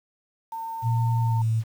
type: tone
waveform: sine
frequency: 905 Hz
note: A5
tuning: 48 cents sharp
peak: -30 dBFS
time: 0.52-1.42 s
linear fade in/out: 5 ms
type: tone with pitch glide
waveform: sine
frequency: 116.54 to 112.12 Hz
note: A#2 to A2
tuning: 0 to +33 cents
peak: -20 dBFS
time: 0.82-1.64 s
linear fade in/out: 50 ms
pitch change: -67 cents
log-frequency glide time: 1.2-1.44 s
effects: 8-bit